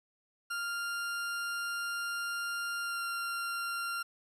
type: tone with pitch glide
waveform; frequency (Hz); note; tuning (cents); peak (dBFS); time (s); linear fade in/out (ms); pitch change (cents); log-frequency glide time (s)
40% pulse; 1396.9 to 1384.8; F6 to F6; 0 to -15; -33; 0.5-4.03; 10; -15; 2.82-3.02
effects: resampled to 32000 Hz + 11-bit